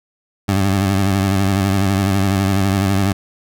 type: tone with vibrato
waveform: 20% pulse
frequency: 97.4 Hz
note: G2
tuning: 11 cents flat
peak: -9 dBFS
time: 0.48-3.13 s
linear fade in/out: 10 ms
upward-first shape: sine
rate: 12 Hz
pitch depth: 62 cents each way
effects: none